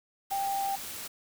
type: tone in noise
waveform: sine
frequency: 789 Hz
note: G5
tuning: 11 cents sharp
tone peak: -28 dBFS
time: 0.31-0.76 s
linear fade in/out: 10 ms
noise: white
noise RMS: -40 dBFS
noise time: 0.3-1.08 s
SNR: +9 dB
effects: none